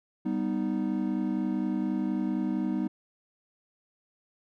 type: chord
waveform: triangle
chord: G augmented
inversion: none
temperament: equal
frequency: 196 / 246.9 / 311.1 Hz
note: G3 / B3 / D#4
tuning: 0 / 0 / 0 cents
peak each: -29 dBFS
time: 0.25-2.88 s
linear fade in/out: 10 ms
effects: none